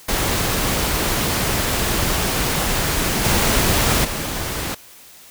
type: noise with level steps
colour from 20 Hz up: pink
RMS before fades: -20 / -17 / -25 dBFS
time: 0.08-4.75 s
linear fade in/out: 10 ms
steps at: 3.24 / 4.04 s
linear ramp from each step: 10 ms
effects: white hiss -44 dBFS RMS until 5.3 s